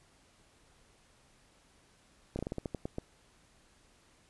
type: slowing click train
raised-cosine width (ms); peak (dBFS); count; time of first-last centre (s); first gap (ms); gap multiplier
2; -22; 10; 2.36-2.984; 30; 1.2
effects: pink hiss -65 dBFS RMS until 4.29 s + resampled to 24000 Hz

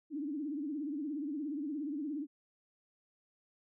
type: tone with vibrato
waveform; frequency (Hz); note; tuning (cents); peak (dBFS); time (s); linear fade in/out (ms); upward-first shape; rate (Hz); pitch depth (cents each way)
sine; 293.7; D4; 0; -35; 0.1-2.27; 50; triangle; 17; 170
effects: none

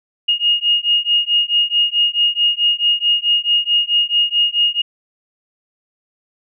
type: beating tone pair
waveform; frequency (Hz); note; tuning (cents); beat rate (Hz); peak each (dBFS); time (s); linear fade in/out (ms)
sine; 2855 / 2859.6; F7 / F7; +37 / +40; 4.6; -16; 0.28-4.82; 10
effects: none

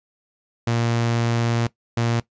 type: tone pair in turn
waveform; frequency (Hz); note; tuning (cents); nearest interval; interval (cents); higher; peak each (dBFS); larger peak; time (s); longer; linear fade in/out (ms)
sawtooth; 117 / 117; A#2 / A#2; +7 / +7; unison; 0; neither; -15; neither; 0.67-1.67 / 1.97-2.2; first; 5
effects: noise-tail reverb RT60 0.1 s tail -18 dB re dry + resampled to 16000 Hz

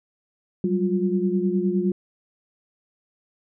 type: tone cluster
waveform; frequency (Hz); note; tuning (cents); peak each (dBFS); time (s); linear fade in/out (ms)
sine; 186.8 / 196.5 / 354.8; F#3 / G3 / F4; +17 / +4 / +27; -24; 0.64-1.92; 2
effects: none

